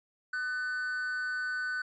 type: tone with amplitude modulation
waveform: triangle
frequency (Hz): 1500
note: F#6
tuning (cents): +23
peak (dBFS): -27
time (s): 0.33-1.82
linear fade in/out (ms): 5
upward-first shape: sine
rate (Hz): 270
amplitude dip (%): 50
effects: resampled to 16000 Hz